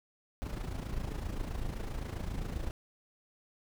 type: noise with amplitude modulation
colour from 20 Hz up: brown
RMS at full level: -34 dBFS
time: 0.42-2.71 s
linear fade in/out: 0 ms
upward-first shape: sine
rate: 27.6 Hz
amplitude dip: 65%
effects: none